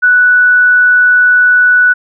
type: tone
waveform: sine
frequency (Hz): 1480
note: F#6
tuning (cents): 0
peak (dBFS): -4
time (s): 0.02-1.94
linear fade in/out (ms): 20
effects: none